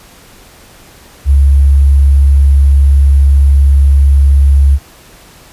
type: tone with sample-and-hold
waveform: sine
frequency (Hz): 69.3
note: C#2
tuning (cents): 0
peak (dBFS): -3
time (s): 1.25-4.79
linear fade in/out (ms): 50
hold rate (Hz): 11025
effects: pink hiss -39 dBFS RMS until 5.52 s + resampled to 32000 Hz